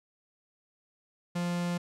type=tone; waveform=45% pulse; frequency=174.61 Hz; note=F3; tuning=in tune; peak=-29 dBFS; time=1.35-1.78 s; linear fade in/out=10 ms; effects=low-pass 10000 Hz 12 dB/octave